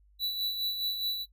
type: tone with tremolo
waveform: square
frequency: 3951 Hz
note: B7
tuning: in tune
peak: -28 dBFS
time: 0.19-1.26 s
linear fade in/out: 50 ms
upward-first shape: sine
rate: 4.8 Hz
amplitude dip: 50%
effects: noise-tail reverb RT60 0.1 s tail -19 dB re dry + added 50 Hz sine -59 dBFS peak until 1.32 s